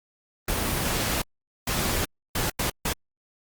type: noise bursts at uneven times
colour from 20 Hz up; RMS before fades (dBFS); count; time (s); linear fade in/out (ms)
pink; -26; 5; 0.48-1.22 / 1.67-2.05 / 2.35-2.5 / 2.59-2.7 / 2.85-2.93; 5
effects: Opus 24 kbps